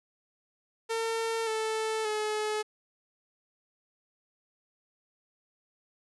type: tone with pitch steps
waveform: sawtooth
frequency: 453.2 / 439.8 / 426.8 Hz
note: A#4 / A4 / G#4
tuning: -49 / -1 / +47 cents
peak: -25 dBFS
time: 0.89-2.63 s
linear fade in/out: 20 ms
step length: 580 ms
effects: resampled to 24000 Hz + 10-bit